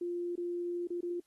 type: tone with dropouts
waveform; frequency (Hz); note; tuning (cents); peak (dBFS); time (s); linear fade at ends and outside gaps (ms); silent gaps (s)
sine; 349.2; F4; 0; -33; 0.01-1.2; 5; 0.356-0.377 / 0.873-0.903 / 1.008-1.029
effects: white hiss -75 dBFS RMS until 1.26 s + AAC 32 kbps